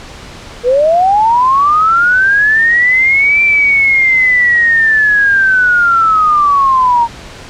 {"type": "linear two-way sweep", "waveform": "sine", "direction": "up then down", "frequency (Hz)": [468.2, 2353, 920], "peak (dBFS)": -6, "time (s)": [0.63, 7.08], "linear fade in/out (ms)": 50, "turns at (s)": 3.42, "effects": ["pink hiss -31 dBFS RMS until 7.49 s", "low-pass 6000 Hz 12 dB/octave"]}